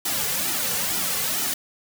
white noise with flanger, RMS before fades -25 dBFS, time 0.05-1.54 s, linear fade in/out 5 ms, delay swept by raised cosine 1.8 to 3.2 ms, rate 2.2 Hz, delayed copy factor -0.95, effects none

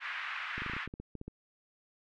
white band-pass noise, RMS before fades -39 dBFS, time 0-0.88 s, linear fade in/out 50 ms, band 1200 to 2300 Hz, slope 24 dB/octave
clicks, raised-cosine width 3 ms, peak -29 dBFS, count 12, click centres 0.58 / 0.62 / 0.663 / 0.698 / 0.735 / 0.766 / 0.876 / 0.939 / 1 / 1.153 / 1.214 / 1.28 s
effects none

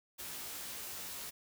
white noise with comb filter, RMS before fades -44 dBFS, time 0.18-1.31 s, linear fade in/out 20 ms, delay 17 ms, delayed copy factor +0.85, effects none

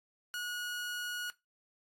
sawtooth tone, 1453 Hz, F#6, 32 cents flat, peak -33 dBFS, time 0.34-1.3 s, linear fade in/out 0 ms, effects noise-tail reverb RT60 0.2 s tail -19 dB re dry + AAC 64 kbps

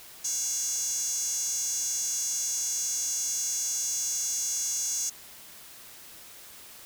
square tone with high-pass filter, 311.1 Hz, D#4, in tune, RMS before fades -30 dBFS, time 0.24-5.1 s, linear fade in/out 10 ms, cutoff 6400 Hz, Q 8.1, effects white hiss -48 dBFS RMS until 6.85 s

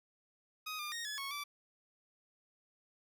15% pulse tone with pitch steps, 1254 / 1202 / 1861 / 1705 / 1102 / 1161 Hz, D#6 / D6 / A#6 / G#6 / C#6 / D6, +13 / +40 / -3 / +45 / -11 / -20 cents, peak -33 dBFS, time 0.66-1.44 s, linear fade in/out 10 ms, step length 130 ms, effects none

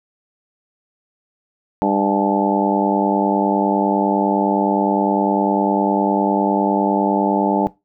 harmonic tone with a mistuned harmonic, 100 Hz, G2, 35 cents sharp, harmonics 2 / 3 / 4 / 5 / 6 / 7 / 8 / 9, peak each -21 / -20 / -25 / -26 / -24 / -26 / -26 / -20 dBFS, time 1.82-7.67 s, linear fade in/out 0 ms, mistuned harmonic 9, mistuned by -59 cents, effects noise-tail reverb RT60 0.2 s tail -18 dB re dry

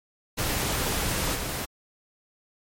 pink noise with level steps, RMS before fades -27 / -31 dBFS, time 0.37-1.66 s, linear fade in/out 20 ms, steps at 1.35 s, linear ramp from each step 10 ms, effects MP3 64 kbps

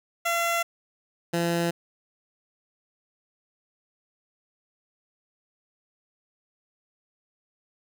15% pulse tone pair in turn, 681 / 170.25 Hz, F5 / F3, -44 / -44 cents, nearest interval 2 octaves, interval 2400 cents, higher first, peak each -17 dBFS, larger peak neither, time 0.25-0.63 / 1.33-1.71 s, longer neither, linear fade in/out 10 ms, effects none

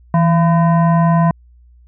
sine tone with frequency modulation, 164.81 Hz, E3, in tune, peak -9 dBFS, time 0.14-1.31 s, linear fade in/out 2 ms, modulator 845 Hz, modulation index 0.72, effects added 60 Hz sine -43 dBFS peak until 1.87 s

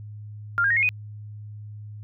sine tone with pitch steps, 1396.9 / 1613.9 / 1864.6 / 2154 / 2489 Hz, F6 / G6 / A#6 / C7 / D#7, 0 / +50 / 0 / +50 / 0 cents, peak -18 dBFS, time 0.58-0.89 s, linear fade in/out 0 ms, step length 62 ms, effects added 105 Hz sine -36 dBFS peak until 2.03 s

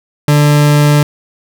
40% pulse tone, 147.3 Hz, D3, 6 cents sharp, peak -5 dBFS, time 0.28-1.03 s, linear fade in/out 2 ms, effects none

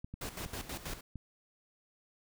clicks, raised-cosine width 5 ms, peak -30 dBFS, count 4, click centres 0.045 / 0.14 / 0.461 / 1.157 s
pink noise with tremolo, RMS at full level -40 dBFS, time 0.21-1.01 s, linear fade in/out 5 ms, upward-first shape square, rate 6.2 Hz, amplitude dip 70%
effects none

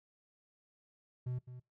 triangle tone with echo, 125.1 Hz, B2, 23 cents sharp, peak -33 dBFS, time 1.26-1.39 s, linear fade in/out 10 ms, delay 210 ms, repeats 1, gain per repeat -11 dB, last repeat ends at 1.6 s, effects noise-tail reverb RT60 0.2 s tail -22 dB re dry

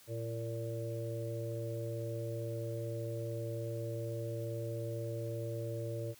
harmonic tone with a mistuned harmonic, 115.3 Hz, A#2, 19 cents flat, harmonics 1 / 3 / 4 / 5, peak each -38 / -45 / -44 / -43 dBFS, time 0.07-6.15 s, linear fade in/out 50 ms, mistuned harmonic 3, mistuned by -34 cents, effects white hiss -60 dBFS RMS until 6.19 s + high-pass 60 Hz 12 dB/octave

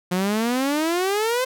sawtooth exponential sweep, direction up, 176.4 to 523 Hz, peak -16 dBFS, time 0.11-1.45 s, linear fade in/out 10 ms, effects none

